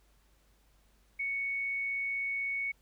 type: tone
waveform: sine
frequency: 2221 Hz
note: C#7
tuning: 3 cents sharp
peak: -31 dBFS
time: 1.19-2.72 s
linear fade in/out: 10 ms
effects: added 50 Hz sine -65 dBFS peak until 2.81 s + pink hiss -70 dBFS RMS until 2.81 s

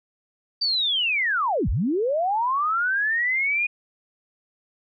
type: linear two-way sweep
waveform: sine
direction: down then up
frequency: 4678 to 36.15 to 2473 Hz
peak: -20 dBFS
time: 0.61-3.67 s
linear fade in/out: 10 ms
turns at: 1.69 s
effects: none

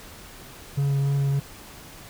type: tone with vibrato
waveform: triangle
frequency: 139.5 Hz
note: C#3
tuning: 11 cents sharp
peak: -18 dBFS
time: 0.77-1.4 s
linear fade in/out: 10 ms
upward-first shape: triangle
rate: 3.4 Hz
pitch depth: 12 cents each way
effects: pink hiss -44 dBFS RMS until 2.09 s

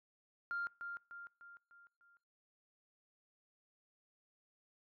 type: tone with echo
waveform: sine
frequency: 1396.9 Hz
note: F6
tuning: in tune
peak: -36 dBFS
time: 0.51-0.67 s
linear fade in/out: 0 ms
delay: 300 ms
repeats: 5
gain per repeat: -6 dB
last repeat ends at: 2.17 s
effects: noise-tail reverb RT60 0.4 s tail -23 dB re dry + tanh soft clip ceiling -32 dBFS

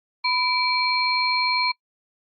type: tone cluster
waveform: sine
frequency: 998 / 2325 / 4228 Hz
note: B5 / D7 / C8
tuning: +18 / -18 / +17 cents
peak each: -24 / -24 / -23 dBFS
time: 0.24-1.72 s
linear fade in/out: 10 ms
effects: noise-tail reverb RT60 0.1 s tail -25 dB re dry + Opus 48 kbps

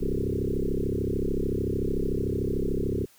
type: tone with frequency modulation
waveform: sine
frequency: 185 Hz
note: F#3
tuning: in tune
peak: -24 dBFS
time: 0-3.06 s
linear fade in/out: 20 ms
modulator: 33.5 Hz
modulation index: 7.4
effects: white hiss -58 dBFS RMS until 3.18 s

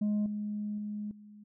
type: tone with level steps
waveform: sine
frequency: 208.9 Hz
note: G#3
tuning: 10 cents sharp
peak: -24 / -32 / -34 / -49 dBFS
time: 0.01-1.44 s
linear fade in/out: 10 ms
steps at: 0.26 / 0.78 / 1.11 s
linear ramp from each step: 2 ms
effects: tanh soft clip ceiling -26 dBFS

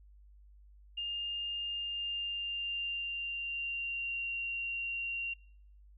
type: tone with pitch glide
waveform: sine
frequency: 2815 to 2760 Hz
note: F7 to F7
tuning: +13 to -21 cents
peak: -34 dBFS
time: 0.97-5.34 s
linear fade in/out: 10 ms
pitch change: -34 cents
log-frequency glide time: 1.61-4.31 s
effects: noise-tail reverb RT60 0.6 s tail -23 dB re dry + added 50 Hz sine -55 dBFS peak until 5.97 s

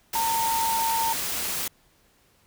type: tone in noise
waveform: sine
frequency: 910 Hz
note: A#5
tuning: 42 cents flat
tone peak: -23 dBFS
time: 0.15-1.13 s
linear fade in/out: 5 ms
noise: white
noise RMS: -29 dBFS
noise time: 0.13-1.68 s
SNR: +3 dB
effects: pink hiss -62 dBFS RMS until 2.46 s

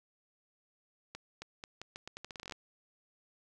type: accelerating click train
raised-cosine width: 0.2 ms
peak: -26 dBFS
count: 17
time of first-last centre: 1.15-2.522 s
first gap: 270 ms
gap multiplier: 0.81
effects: none

